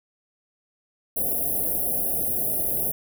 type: band-stop noise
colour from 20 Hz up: white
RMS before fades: -25 dBFS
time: 1.16-2.92 s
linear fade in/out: 10 ms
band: 750 to 10000 Hz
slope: 96 dB/octave
effects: none